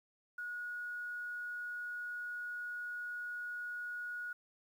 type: tone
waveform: sine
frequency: 1453 Hz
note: F#6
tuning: 32 cents flat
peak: -39 dBFS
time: 0.38-4.33 s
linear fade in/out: 5 ms
effects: 11-bit